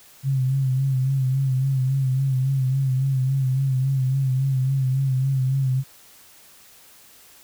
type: tone with vibrato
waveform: sine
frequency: 132.8 Hz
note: C3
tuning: 26 cents sharp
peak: -18 dBFS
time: 0.23-5.84 s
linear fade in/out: 50 ms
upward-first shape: sine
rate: 3.6 Hz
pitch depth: 53 cents each way
effects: white hiss -50 dBFS RMS until 7.43 s

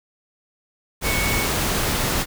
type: tone in noise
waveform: sine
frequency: 2217 Hz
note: C#7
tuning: in tune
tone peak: -25 dBFS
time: 1.03-1.48 s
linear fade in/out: 50 ms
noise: pink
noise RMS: -22 dBFS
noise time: 1.01-2.26 s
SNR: -6 dB
effects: none

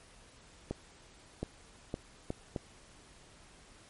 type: accelerating click train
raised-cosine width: 2 ms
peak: -21 dBFS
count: 5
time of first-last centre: 0.71-2.562 s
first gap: 720 ms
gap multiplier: 0.71
effects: pink hiss -58 dBFS RMS until 3.89 s + MP3 48 kbps

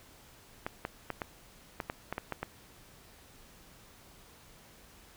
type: clicks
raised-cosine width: 0.5 ms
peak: -19 dBFS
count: 10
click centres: 0.665 / 0.851 / 1.103 / 1.218 / 1.802 / 1.899 / 2.126 / 2.181 / 2.323 / 2.43 s
effects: pink hiss -57 dBFS RMS until 5.16 s

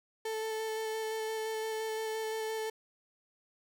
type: tone with vibrato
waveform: 35% pulse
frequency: 440 Hz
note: A4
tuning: in tune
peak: -32 dBFS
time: 0.25-2.7 s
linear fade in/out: 5 ms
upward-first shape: square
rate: 5.8 Hz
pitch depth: 10 cents each way
effects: none

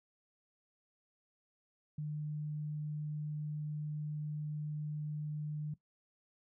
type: tone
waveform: sine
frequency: 150.6 Hz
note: D3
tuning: 44 cents sharp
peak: -36 dBFS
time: 1.98-5.74 s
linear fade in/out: 5 ms
effects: noise-tail reverb RT60 0.1 s tail -17 dB re dry

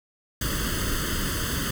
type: noise with comb filter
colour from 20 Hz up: pink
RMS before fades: -27 dBFS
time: 0.41-1.71 s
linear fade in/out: 5 ms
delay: 0.63 ms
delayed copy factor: +0.95
effects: none

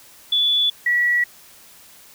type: tone pair in turn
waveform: sine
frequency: 3448 / 1935.1 Hz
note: A7 / B6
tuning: -36 / -36 cents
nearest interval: minor seventh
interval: 1000 cents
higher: first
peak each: -15 dBFS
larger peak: neither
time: 0.32-0.7 / 0.86-1.24 s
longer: neither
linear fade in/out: 5 ms
effects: white hiss -47 dBFS RMS until 2.14 s

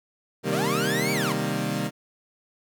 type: chord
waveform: 20% pulse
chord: C minor seventh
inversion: none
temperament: equal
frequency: 130.81 / 155.56 / 196 / 233.1 Hz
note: C3 / Eb3 / G3 / Bb3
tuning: 0 / 0 / 0 / 0 cents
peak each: -26 / -25 / -24 / -26 dBFS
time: 0.43-1.91 s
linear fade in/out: 50 ms
type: linear two-way sweep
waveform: sawtooth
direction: up then down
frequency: 550 to 2330 to 893 Hz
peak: -24 dBFS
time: 0.52-1.33 s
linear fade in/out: 10 ms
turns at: 1.12 s
effects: none

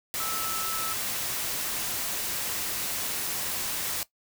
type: tone in noise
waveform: sine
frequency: 1310 Hz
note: E6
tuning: 11 cents flat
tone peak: -33 dBFS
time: 0.2-0.93 s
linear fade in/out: 0 ms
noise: white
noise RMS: -31 dBFS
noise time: 0.14-4.03 s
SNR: -5 dB
effects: noise-tail reverb RT60 0.1 s tail -17 dB re dry

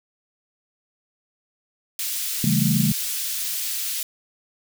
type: high-pass noise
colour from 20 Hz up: white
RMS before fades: -27 dBFS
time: 1.99-4.03 s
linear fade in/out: 2 ms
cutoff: 2800 Hz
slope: 12 dB/octave
type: chord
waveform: sine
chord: A dominant seventh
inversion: first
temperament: just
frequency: 137.5 / 165 / 198 / 220 Hz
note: C#3 / E3 / G3 / A3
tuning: -14 / +2 / +18 / 0 cents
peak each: -23 dBFS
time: 2.44-2.92 s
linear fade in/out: 2 ms
effects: none

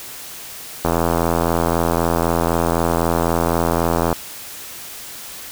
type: click train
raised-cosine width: 1 ms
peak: -3 dBFS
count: 276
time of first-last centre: 0.85-4.128 s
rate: 83.9 Hz
effects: white hiss -34 dBFS RMS until 5.51 s

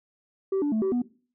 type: tone with pitch steps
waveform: sine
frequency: 386.2 / 291.3 / 218.5 / 383.8 / 244.2 Hz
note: G4 / D4 / A3 / G4 / B3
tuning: -26 / -14 / -12 / -37 / -19 cents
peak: -20 dBFS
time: 0.52-1.02 s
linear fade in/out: 5 ms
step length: 100 ms
effects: noise-tail reverb RT60 0.4 s tail -19 dB re dry + tanh soft clip ceiling -21 dBFS

